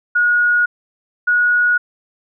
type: tone pair in turn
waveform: sine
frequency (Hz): 1447 / 1454.9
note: F#6 / F#6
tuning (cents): -39 / -30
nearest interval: unison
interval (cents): 9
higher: second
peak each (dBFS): -11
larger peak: neither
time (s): 0.15-0.66 / 1.27-1.78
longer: neither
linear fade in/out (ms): 10
effects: none